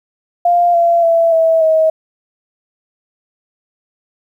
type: tone with pitch steps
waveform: sine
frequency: 698.5 / 682.5 / 667 / 651.7 / 636.8 Hz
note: F5 / F5 / E5 / E5 / D#5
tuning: 0 / -40 / +20 / -20 / +40 cents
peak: -8 dBFS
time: 0.45-1.9 s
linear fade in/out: 5 ms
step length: 290 ms
effects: 8-bit